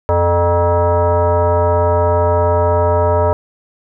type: tone with frequency modulation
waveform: sine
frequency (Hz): 258.7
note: C4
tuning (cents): -19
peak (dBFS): -10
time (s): 0.09-3.33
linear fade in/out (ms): 0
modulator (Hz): 347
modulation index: 2.2
effects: none